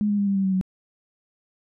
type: tone with pitch steps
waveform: sine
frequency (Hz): 208.9 / 205.1 / 201.3 / 197.63 / 194.01 / 190.46 / 186.97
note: G#3 / G#3 / G3 / G3 / G3 / G3 / F#3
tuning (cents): +10 / -21 / +46 / +14 / -18 / -50 / +18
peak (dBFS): -19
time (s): 0.01-0.612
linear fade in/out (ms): 0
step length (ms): 86
effects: none